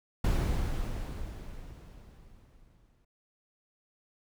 brown noise with exponential decay, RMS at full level -25 dBFS, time 0.24-3.05 s, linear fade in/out 5 ms, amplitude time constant 610 ms, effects none

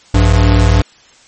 square tone pair together, 57.85 / 97.3 Hz, A#1 / G2, -13 / -12 cents, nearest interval major sixth, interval 901 cents, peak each -10 dBFS, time 0.14-0.82 s, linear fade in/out 5 ms, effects white hiss -45 dBFS RMS until 1.27 s + MP3 32 kbps

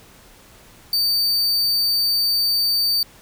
45% pulse tone, 4600 Hz, D8, 37 cents flat, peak -16 dBFS, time 0.93-3.03 s, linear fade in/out 2 ms, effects pink hiss -48 dBFS RMS until 3.21 s

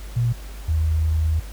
sine tone pair in turn, 118.9 / 79.36 Hz, A#2 / D#2, +35 / +35 cents, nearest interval perfect fifth, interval 700 cents, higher first, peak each -17 dBFS, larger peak neither, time 0.16-0.33 / 0.68-1.4 s, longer second, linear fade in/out 10 ms, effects added 50 Hz sine -33 dBFS peak until 1.52 s + pink hiss -44 dBFS RMS until 1.52 s

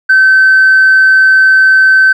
triangle tone with tanh clipping, 1538 Hz, G6, 33 cents flat, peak -3 dBFS, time 0.09-2.13 s, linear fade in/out 10 ms, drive 5 dB, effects none

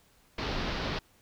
pink low-pass noise, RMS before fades -33 dBFS, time 0.38-0.99 s, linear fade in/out 5 ms, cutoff 5100 Hz, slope 48 dB/octave, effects pink hiss -64 dBFS RMS until 1.21 s

